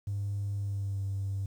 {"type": "tone with pitch glide", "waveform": "triangle", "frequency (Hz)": [100.6, 98.02], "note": ["G2", "G2"], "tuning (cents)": [45, 0], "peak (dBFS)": -27, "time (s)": [0.07, 1.46], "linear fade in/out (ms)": 5, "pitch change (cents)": -45, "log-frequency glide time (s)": [0.57, 1.02], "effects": ["tanh soft clip ceiling -27 dBFS", "10-bit"]}